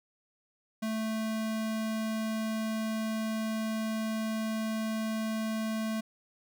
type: tone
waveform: square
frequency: 220 Hz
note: A3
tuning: in tune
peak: -31 dBFS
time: 0.82-6.01 s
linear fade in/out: 10 ms
effects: none